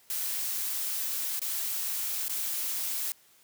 blue noise with dropouts, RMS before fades -32 dBFS, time 0.1-3.12 s, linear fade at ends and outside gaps 1 ms, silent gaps 1.394-1.417 / 2.282-2.295 s, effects white hiss -61 dBFS RMS until 3.43 s + high-pass 80 Hz 12 dB/octave

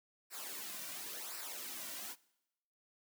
white noise with flanger, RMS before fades -45 dBFS, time 0.3-2.16 s, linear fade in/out 50 ms, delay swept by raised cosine 0.3 to 2.4 ms, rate 0.94 Hz, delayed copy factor -0.65, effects noise-tail reverb RT60 0.9 s tail -22 dB re dry + high-pass 200 Hz 12 dB/octave

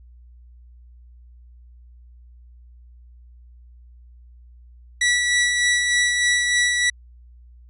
sawtooth tone with tremolo, 1949 Hz, B6, 23 cents flat, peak -12 dBFS, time 5.01-6.9 s, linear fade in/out 5 ms, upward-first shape sine, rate 3.3 Hz, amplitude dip 35%, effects added 60 Hz sine -44 dBFS peak until 7.69 s + resampled to 24000 Hz

